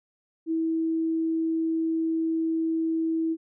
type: tone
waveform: sine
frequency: 324.7 Hz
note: E4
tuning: 26 cents flat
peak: -23 dBFS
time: 0.46-3.37 s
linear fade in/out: 50 ms
effects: none